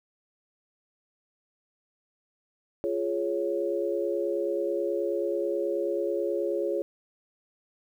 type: chord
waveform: sine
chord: Db major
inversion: first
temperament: just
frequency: 346.5 / 415.8 / 554.4 Hz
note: F4 / Ab4 / Db5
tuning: -14 / +2 / 0 cents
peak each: -30 dBFS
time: 2.84-6.82 s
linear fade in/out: 0 ms
effects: 10-bit

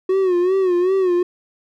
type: tone with vibrato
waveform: triangle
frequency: 368.1 Hz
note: F#4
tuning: 9 cents flat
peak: -12 dBFS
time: 0.09-1.23 s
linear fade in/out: 5 ms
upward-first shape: sine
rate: 2.6 Hz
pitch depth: 88 cents each way
effects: none

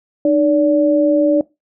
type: tone pair together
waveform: sine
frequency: 304 / 576.7 Hz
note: D#4 / D5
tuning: -40 / -32 cents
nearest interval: major seventh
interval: 1108 cents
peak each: -13 dBFS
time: 0.25-1.41 s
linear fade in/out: 2 ms
effects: noise-tail reverb RT60 0.2 s tail -20 dB re dry

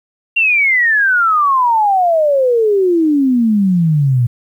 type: exponential sweep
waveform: sine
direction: down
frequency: 2785 to 117.1 Hz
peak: -9 dBFS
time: 0.36-4.27 s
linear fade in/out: 10 ms
effects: 8-bit

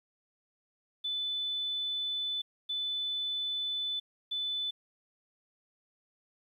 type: tone bursts at uneven times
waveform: sine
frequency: 3500 Hz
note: A7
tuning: 10 cents flat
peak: -31 dBFS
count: 3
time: 1.04-2.42 / 2.69-4 / 4.31-4.71 s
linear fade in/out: 10 ms
effects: 11-bit

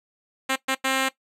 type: tone bursts at uneven times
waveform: 5% pulse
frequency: 265.3 Hz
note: C4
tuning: 24 cents sharp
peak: -10 dBFS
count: 3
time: 0.49-0.56 / 0.68-0.75 / 0.84-1.09 s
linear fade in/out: 10 ms
effects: noise-tail reverb RT60 0.1 s tail -17 dB re dry + low-pass 12000 Hz 12 dB/octave

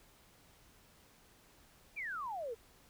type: exponential sweep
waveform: sine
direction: down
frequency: 2476 to 431.8 Hz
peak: -38 dBFS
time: 1.96-2.55 s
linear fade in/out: 20 ms
effects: pink hiss -64 dBFS RMS until 2.89 s

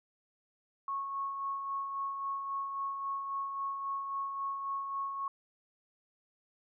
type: tone with tremolo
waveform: sine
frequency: 1100 Hz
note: C#6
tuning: 14 cents flat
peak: -32 dBFS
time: 0.88-5.28 s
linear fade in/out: 2 ms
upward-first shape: sine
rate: 3.7 Hz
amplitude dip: 40%
effects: none

